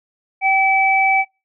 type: tone pair together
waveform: sine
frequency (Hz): 773 / 2301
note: G5 / D7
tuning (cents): -24 / -36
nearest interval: octave + perfect fifth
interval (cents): 1888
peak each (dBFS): -15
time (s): 0.41-1.25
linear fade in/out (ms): 50
effects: noise-tail reverb RT60 0.3 s tail -26 dB re dry